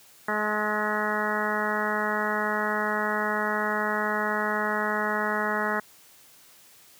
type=harmonic tone with a mistuned harmonic; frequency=211.9 Hz; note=G#3; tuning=35 cents sharp; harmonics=1 / 2 / 3 / 4 / 5 / 6 / 7 / 8 / 9; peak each=-33 / -33 / -33 / -33 / -33 / -33 / -33 / -33 / -33 dBFS; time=0.28-5.8 s; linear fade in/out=5 ms; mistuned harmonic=7; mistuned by=-21 cents; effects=white hiss -54 dBFS RMS until 6.99 s + high-pass 80 Hz 12 dB/octave